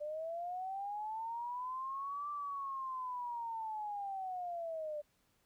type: linear two-way sweep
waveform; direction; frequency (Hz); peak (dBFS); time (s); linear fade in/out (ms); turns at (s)
sine; up then down; 587 to 1174.7 to 587; -38; 0-5.02; 20; 2.3
effects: pink hiss -75 dBFS RMS until 5.45 s